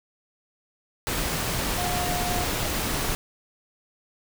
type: tone in noise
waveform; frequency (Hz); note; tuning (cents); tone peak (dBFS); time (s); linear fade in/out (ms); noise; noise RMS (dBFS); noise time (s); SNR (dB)
sine; 714; F5; +38; -29; 1.78-2.44; 0; pink; -27; 1.07-3.15; -5
effects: none